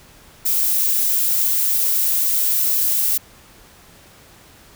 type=noise; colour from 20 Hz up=violet; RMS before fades=-18 dBFS; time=0.45-3.18 s; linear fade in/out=10 ms; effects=pink hiss -47 dBFS RMS until 4.75 s